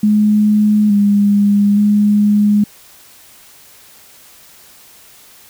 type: tone with pitch steps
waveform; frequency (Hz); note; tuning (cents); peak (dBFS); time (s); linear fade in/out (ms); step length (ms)
sine; 210.7 / 203.4 / 207.4; G#3 / G#3 / G#3; +25 / -36 / -2; -8; 0.03-2.64; 5; 870
effects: white hiss -43 dBFS RMS until 5.49 s